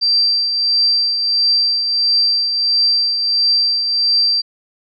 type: tone with tremolo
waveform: sine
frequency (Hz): 4699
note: D8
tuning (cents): 0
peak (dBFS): -10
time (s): 0.01-4.42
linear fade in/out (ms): 20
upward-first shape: triangle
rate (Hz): 1.5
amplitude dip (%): 50
effects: none